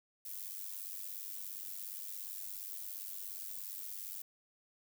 violet noise with amplitude modulation, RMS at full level -41 dBFS, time 0.25-4.22 s, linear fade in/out 5 ms, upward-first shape sine, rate 97.2 Hz, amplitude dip 75%, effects none

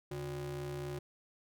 square ring-modulated tone, 110 Hz, A2, in tune, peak -36 dBFS, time 0.11-0.99 s, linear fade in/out 5 ms, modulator 252 Hz, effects none

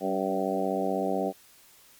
harmonic tone with a mistuned harmonic, 96 Hz, G2, 36 cents flat, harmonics 2 / 3 / 4 / 5 / 6 / 7 / 8, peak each -33 / -33 / -33 / -33 / -33 / -33 / -33 dBFS, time 0-1.33 s, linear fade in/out 50 ms, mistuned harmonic 3, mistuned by -27 cents, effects white hiss -56 dBFS RMS until 1.99 s + MP3 96 kbps

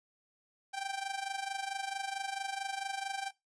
sawtooth tone with amplitude modulation, 784 Hz, G5, in tune, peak -29 dBFS, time 0.73-3.31 s, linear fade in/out 20 ms, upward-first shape sine, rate 24.5 Hz, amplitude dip 75%, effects noise-tail reverb RT60 0.2 s tail -18 dB re dry + resampled to 22050 Hz

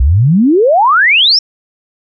sine exponential sweep, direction up, 58.27 to 5588 Hz, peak -5 dBFS, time 0-1.39 s, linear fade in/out 5 ms, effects none

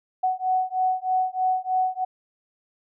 sine beating tone pair, 743 / 746.2 Hz, F#5 / F#5, +7 / +14 cents, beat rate 3.2 Hz, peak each -24 / -24 dBFS, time 0.23-2.05 s, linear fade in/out 10 ms, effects none

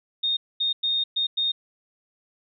sine tone bursts at uneven times, 3687 Hz, A#7, 20 cents flat, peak -21 dBFS, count 5, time 0.23-0.37 / 0.6-0.73 / 0.83-1.04 / 1.16-1.27 / 1.37-1.52 s, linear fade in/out 10 ms, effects none

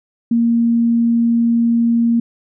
sine tone, 233.1 Hz, A#3, in tune, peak -11 dBFS, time 0.31-2.2 s, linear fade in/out 5 ms, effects none

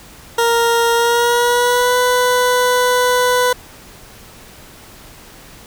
20% pulse tone with pitch glide, 466.2 to 496.8 Hz, A#4 to B4, 0 to +10 cents, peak -7 dBFS, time 0.38-3.53 s, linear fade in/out 5 ms, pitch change +110 cents, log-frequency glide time 0.93-1.97 s, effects pink hiss -40 dBFS RMS until 5.66 s

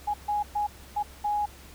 sine tone bursts at uneven times, 830.6 Hz, G#5, in tune, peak -24 dBFS, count 5, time 0.07-0.14 / 0.28-0.43 / 0.55-0.67 / 0.96-1.03 / 1.24-1.46 s, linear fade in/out 10 ms, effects added 67 Hz sine -49 dBFS peak until 1.74 s + pink hiss -50 dBFS RMS until 1.74 s

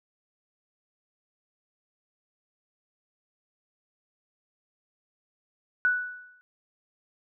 sine tone with exponential decay, 1480 Hz, F#6, in tune, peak -18 dBFS, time 5.85-6.41 s, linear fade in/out 0 ms, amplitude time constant 120 ms, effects none

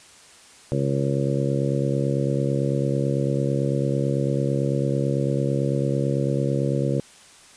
harmonic tone, 69 Hz, C#2, 7 cents flat, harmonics 2 / 3 / 4 / 5 / 6 / 7 / 8, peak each -23 / -29 / -30 / -29 / -34 / -29 / -30 dBFS, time 0.72-7 s, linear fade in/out 0 ms, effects white hiss -49 dBFS RMS until 7.56 s + resampled to 22050 Hz

